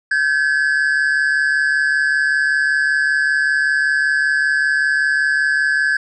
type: tone pair together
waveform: triangle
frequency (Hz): 1554.8 / 1700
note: G6 / G#6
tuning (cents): -15 / +40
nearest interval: major second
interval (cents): 155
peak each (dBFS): -14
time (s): 0.11-5.97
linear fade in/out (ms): 5
effects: tanh soft clip ceiling -8 dBFS + resampled to 22050 Hz